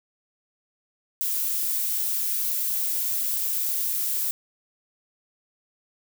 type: noise with dropouts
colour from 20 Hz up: violet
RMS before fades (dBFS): -26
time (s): 1.21-4.31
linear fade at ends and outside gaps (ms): 0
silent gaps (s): 3.933-3.936
effects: none